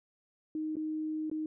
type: tone with dropouts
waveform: sine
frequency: 311.1 Hz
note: D#4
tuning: in tune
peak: -32 dBFS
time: 0.55-1.46 s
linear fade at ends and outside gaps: 2 ms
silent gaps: 0.756-0.767 / 1.299-1.314 s
effects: none